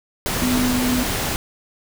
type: tone in noise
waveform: sine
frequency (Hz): 250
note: B3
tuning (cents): +21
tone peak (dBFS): -18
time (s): 0.42-1.03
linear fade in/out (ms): 0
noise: pink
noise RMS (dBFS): -23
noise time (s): 0.26-1.36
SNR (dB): +2
effects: none